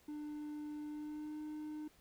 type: tone with pitch glide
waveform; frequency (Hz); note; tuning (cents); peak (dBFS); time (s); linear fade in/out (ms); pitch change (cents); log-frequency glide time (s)
triangle; 298.8 to 304.4; D4 to D#4; +30 to -38; -40; 0.08-1.88; 5; +32; 0.86-1.39
effects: pink hiss -68 dBFS RMS until 2 s